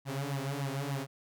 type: tone with flanger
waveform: sawtooth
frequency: 138.59 Hz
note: C#3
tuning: in tune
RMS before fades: -35 dBFS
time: 0.05-1.07 s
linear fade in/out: 50 ms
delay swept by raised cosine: 1 to 5.9 ms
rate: 3.4 Hz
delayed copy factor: +0.85
effects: none